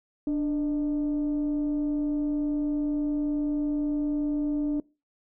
sine tone with frequency modulation, 293.7 Hz, D4, in tune, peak -23 dBFS, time 0.27-4.8 s, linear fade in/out 2 ms, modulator 322 Hz, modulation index 0.27, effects noise-tail reverb RT60 0.3 s tail -24 dB re dry + tanh soft clip ceiling -19 dBFS

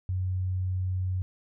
sine tone, 92.5 Hz, F#2, in tune, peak -26 dBFS, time 0.09-1.22 s, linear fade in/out 0 ms, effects none

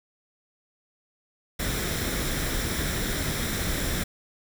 pink noise with comb filter, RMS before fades -28 dBFS, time 1.59-4.04 s, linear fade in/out 10 ms, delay 0.54 ms, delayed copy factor +0.5, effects none

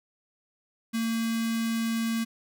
square tone with notch filter, 227.4 Hz, A#3, 43 cents flat, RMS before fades -28 dBFS, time 0.93-2.25 s, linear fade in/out 20 ms, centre 620 Hz, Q 0.52, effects none

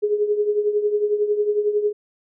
sine tone with tremolo, 417.1 Hz, G#4, 7 cents sharp, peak -14 dBFS, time 0.02-1.93 s, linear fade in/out 20 ms, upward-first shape triangle, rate 11 Hz, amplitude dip 75%, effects none

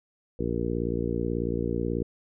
harmonic tone, 58.27 Hz, A#1, in tune, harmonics 1 / 2 / 3 / 4 / 5 / 6 / 7 / 8, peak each -34 / -34 / -34 / -34 / -34 / -34 / -34 / -34 dBFS, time 0.39-2.03 s, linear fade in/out 5 ms, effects none

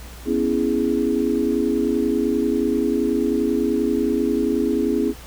sine chord, C# minor seventh, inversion third, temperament equal, 246.9 / 277.2 / 329.6 / 415.3 Hz, B3 / C#4 / E4 / G#4, 0 / 0 / 0 / 0 cents, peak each -23 dBFS, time 0.25-5.14 s, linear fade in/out 50 ms, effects added 60 Hz sine -38 dBFS peak until 5.26 s + pink hiss -42 dBFS RMS until 5.26 s

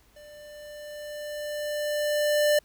square tone with level ramp, 594 Hz, D5, 20 cents sharp, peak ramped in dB -47 to -19 dBFS, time 0.16-2.59 s, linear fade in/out 5 ms, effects added 50 Hz sine -62 dBFS peak until 2.64 s + pink hiss -62 dBFS RMS until 2.64 s

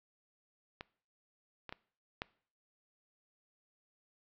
clicks, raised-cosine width 0.3 ms, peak -26 / -27 / -26 / -20 dBFS, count 4, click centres 0.809 / 1.693 / 1.725 / 2.219 s, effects noise-tail reverb RT60 0.5 s tail -22 dB re dry + low-pass 5000 Hz 12 dB/octave

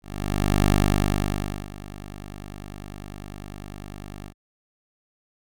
10% pulse tone with ADSR envelope, 50 Hz, G1, 35 cents sharp, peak -8 dBFS, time 0.02-4.34 s, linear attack 660 ms, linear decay 1000 ms, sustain -20 dB, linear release 75 ms, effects none

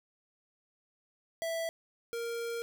square tone pair in turn, 659.3 / 466.2 Hz, E5 / A#4, 0 / 0 cents, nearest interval tritone, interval 600 cents, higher first, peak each -33 / -35 dBFS, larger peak first, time 1.42-1.69 / 2.13-2.62 s, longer second, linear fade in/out 0 ms, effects none

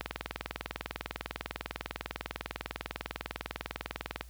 click train, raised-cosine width 0.3 ms, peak -17 dBFS, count 85, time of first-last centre 0.01-4.21 s, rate 20 Hz, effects added 60 Hz sine -48 dBFS peak until 4.29 s + white hiss -60 dBFS RMS until 4.29 s

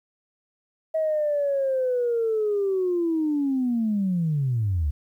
sine linear sweep, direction down, 642 to 67.7 Hz, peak -20 dBFS, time 0.94-4.91 s, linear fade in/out 10 ms, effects tanh soft clip ceiling -16 dBFS + 10-bit

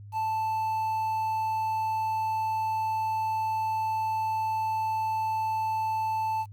triangle tone with quantisation, 880 Hz, A5, in tune, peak -24 dBFS, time 0.12-6.46 s, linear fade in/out 50 ms, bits 9, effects added 102 Hz sine -42 dBFS peak until 6.52 s + Opus 48 kbps

